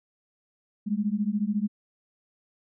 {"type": "beating tone pair", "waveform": "sine", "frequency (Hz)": [201.1, 215.1], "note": ["G3", "A3"], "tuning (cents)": [44, -39], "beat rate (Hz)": 14, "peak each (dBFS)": -27, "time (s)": [0.86, 1.68], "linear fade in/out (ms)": 20, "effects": []}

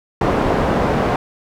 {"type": "low-pass noise", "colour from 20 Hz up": "white", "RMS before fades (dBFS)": -17, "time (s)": [0.21, 1.16], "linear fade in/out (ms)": 2, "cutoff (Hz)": 720, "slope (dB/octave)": 12, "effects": []}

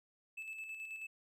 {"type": "tone with tremolo", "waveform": "triangle", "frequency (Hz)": 2621, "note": "E7", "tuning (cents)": -11, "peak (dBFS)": -40, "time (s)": [0.37, 1.07], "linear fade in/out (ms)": 10, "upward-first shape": "square", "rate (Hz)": 9.3, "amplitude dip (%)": 40, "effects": []}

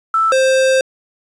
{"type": "tone pair in turn", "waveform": ["sine", "square"], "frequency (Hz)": [1322, 525.8], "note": ["E6", "C5"], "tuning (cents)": [5, 8], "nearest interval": "octave + major third", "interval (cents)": 1597, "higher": "first", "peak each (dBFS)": -11, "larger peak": "neither", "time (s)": [[0.14, 0.32], [0.32, 0.81]], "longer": "second", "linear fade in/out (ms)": 2, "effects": ["resampled to 22050 Hz", "7-bit"]}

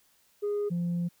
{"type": "tone pair in turn", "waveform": "sine", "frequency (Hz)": [412, 173.22], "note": ["G#4", "F3"], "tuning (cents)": [-14, -14], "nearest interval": "octave + minor third", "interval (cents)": 1500, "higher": "first", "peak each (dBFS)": -25, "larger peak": "neither", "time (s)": [[0.42, 0.7], [0.7, 1.09]], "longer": "second", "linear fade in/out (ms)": 20, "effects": ["tanh soft clip ceiling -25 dBFS", "white hiss -66 dBFS RMS until 1.2 s"]}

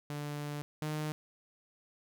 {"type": "tone pair in turn", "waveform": "sawtooth", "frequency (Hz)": [146.83, 152.81], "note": ["D3", "D#3"], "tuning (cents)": [0, -31], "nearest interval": "minor second", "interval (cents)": 69, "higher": "second", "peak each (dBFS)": [-33, -30], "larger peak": "second", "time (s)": [[0.1, 0.62], [0.82, 1.12]], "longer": "first", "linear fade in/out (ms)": 0, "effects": []}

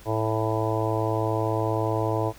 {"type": "harmonic tone", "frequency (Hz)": 110, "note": "A2", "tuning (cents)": 0, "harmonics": [1, 3, 4, 5, 6, 7, 8, 9], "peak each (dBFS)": [-27, -30, -30, -32, -31, -35, -34, -33], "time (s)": [0.05, 2.33], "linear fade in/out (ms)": 50, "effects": ["added 50 Hz sine -50 dBFS peak until 2.38 s", "pink hiss -50 dBFS RMS until 2.38 s"]}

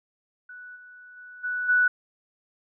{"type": "tone with level steps", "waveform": "sine", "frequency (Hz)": 1480, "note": "F#6", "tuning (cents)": 0, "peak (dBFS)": [-40, -45, -42, -26, -17], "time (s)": [0.49, 1.88], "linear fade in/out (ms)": 5, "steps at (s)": [0.75, 1.16, 1.43, 1.68], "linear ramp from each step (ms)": 20, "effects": []}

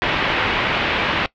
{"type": "low-pass noise", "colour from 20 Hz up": "white", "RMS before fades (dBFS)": -20, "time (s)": [0.02, 1.26], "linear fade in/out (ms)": 0, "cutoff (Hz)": 3000, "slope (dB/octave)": 24, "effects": ["noise-tail reverb RT60 0.1 s tail -19 dB re dry", "low-pass 5000 Hz 12 dB/octave"]}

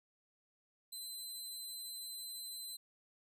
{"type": "tone", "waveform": "20% pulse", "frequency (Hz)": 4053, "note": "B7", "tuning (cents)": 44, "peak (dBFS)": -38, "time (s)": [0.92, 2.77], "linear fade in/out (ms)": 10, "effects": []}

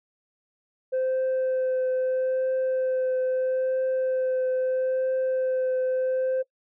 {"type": "tone with vibrato", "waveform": "sine", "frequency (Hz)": 517, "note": "C5", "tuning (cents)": -21, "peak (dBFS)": -20, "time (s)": [0.92, 6.43], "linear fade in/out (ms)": 20, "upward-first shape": "triangle", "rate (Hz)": 0.77, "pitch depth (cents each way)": 13, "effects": ["noise-tail reverb RT60 0.1 s tail -23 dB re dry", "tanh soft clip ceiling -21 dBFS"]}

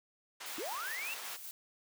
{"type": "band-pass noise", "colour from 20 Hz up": "pink", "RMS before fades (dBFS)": -46, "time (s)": [0.4, 1.37], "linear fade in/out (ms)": 10, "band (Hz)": [910, 9000], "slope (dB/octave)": 12}
{"type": "noise with tremolo", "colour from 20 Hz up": "blue", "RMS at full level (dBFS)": -45, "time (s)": [0.46, 1.51], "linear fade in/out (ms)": 0, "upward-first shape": "square", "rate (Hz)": 5.1, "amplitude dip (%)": 35}
{"type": "linear sweep", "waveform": "sine", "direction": "up", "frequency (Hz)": [277.4, 2794], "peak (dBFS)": -38, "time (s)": [0.58, 1.14], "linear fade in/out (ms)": 2}
{"effects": []}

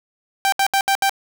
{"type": "tone bursts", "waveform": "sawtooth", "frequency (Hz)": 784, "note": "G5", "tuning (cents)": 0, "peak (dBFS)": -11, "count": 5, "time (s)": [0.45, 1.095], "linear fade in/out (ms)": 0, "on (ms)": 73, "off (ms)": 70, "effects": []}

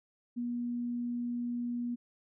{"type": "tone", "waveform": "sine", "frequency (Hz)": 240.7, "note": "B3", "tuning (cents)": -44, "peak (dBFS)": -32, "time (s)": [0.36, 1.96], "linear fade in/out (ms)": 20, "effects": []}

